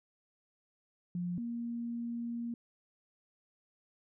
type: tone pair in turn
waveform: sine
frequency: 176.3 / 235.3 Hz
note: F3 / A#3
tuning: +17 / +16 cents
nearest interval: perfect fourth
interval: 499 cents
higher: second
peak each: -33 / -35 dBFS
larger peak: first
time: 1.15-1.38 / 1.38-2.54 s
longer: second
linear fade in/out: 2 ms
effects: none